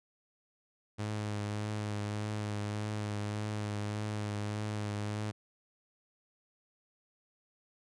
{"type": "tone with vibrato", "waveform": "sawtooth", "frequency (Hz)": 104.9, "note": "G#2", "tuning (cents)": 18, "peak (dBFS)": -30, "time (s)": [0.98, 5.32], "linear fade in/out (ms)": 20, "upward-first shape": "triangle", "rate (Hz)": 1.7, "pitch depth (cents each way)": 28, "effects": ["resampled to 22050 Hz"]}